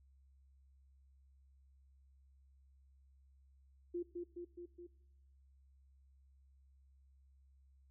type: tone with echo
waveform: sine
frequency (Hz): 349.2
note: F4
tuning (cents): 0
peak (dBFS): -37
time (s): 3.94-4.03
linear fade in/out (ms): 10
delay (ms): 210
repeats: 4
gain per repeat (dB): -3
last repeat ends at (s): 4.87
effects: noise-tail reverb RT60 0.8 s tail -18 dB re dry + added 67 Hz sine -64 dBFS peak until 7.9 s